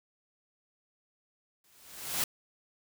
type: noise with exponential growth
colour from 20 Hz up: white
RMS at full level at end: -28 dBFS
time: 1.64-2.24 s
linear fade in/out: 2 ms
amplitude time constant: 130 ms
effects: none